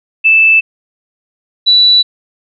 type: tone pair in turn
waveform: sine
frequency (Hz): 2636 / 3950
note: E7 / B7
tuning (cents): -1 / 0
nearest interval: perfect fifth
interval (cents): 701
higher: second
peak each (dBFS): -4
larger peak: neither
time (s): 0.24-0.61 / 1.66-2.03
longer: neither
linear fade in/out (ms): 20
effects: none